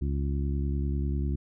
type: harmonic tone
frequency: 70.1 Hz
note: C#2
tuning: 20 cents sharp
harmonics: 1 / 2 / 3 / 4 / 5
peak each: -27 / -33 / -37 / -39 / -41 dBFS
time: 0.01-1.36 s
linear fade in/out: 10 ms
effects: none